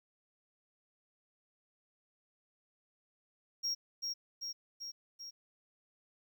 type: tone with echo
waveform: triangle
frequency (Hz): 5588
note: F8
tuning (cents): 0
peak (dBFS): -31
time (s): 3.63-3.75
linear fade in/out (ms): 20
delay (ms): 390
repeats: 4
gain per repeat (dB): -3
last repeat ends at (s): 5.31
effects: 12-bit